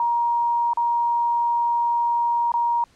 sine tone with dropouts, 944 Hz, A#5, 22 cents sharp, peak -18 dBFS, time 0-2.84 s, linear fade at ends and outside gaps 2 ms, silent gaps 0.734-0.772 / 2.519-2.539 s, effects pink hiss -58 dBFS RMS until 2.95 s + low-pass 8000 Hz 12 dB/octave

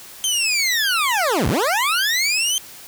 20% pulse linear two-way sweep, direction down then up, 3165 to 53.3 to 3165 Hz, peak -12 dBFS, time 0.24-2.58 s, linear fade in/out 0 ms, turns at 1.48 s, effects white hiss -40 dBFS RMS until 2.87 s

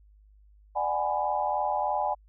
sine chord, G# half-diminished seventh, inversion second, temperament just, 598 / 747.5 / 830.6 / 996.7 Hz, D5 / F#5 / G#5 / B5, +31 / +17 / 0 / +16 cents, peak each -32 / -31 / -28 / -33 dBFS, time 0.75-2.15 s, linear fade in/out 20 ms, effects added 51 Hz sine -54 dBFS peak until 2.28 s

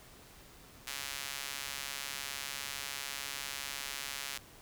sawtooth tone with high-pass filter, 140 Hz, C#3, 18 cents sharp, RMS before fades -41 dBFS, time 0.87-4.38 s, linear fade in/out 5 ms, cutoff 2200 Hz, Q 0.63, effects pink hiss -56 dBFS RMS until 4.61 s

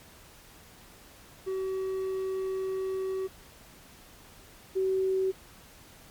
triangle / sine tone pair in turn, 380 / 380 Hz, F#4 / F#4, +46 / +46 cents, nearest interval unison, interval 0 cents, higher neither, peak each -27 / -24 dBFS, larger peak second, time 1.46-3.28 / 4.75-5.32 s, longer first, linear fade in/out 20 ms, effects pink hiss -53 dBFS RMS until 6.1 s + MP3 96 kbps

